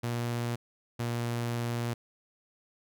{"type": "tone pair in turn", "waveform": "sawtooth", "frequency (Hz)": [119, 118.57], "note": ["A#2", "A#2"], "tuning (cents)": [36, 30], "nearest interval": "unison", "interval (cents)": 6, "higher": "first", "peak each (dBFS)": -26, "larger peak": "neither", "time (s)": [[0.03, 0.56], [0.99, 1.94]], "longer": "second", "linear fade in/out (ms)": 10, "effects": []}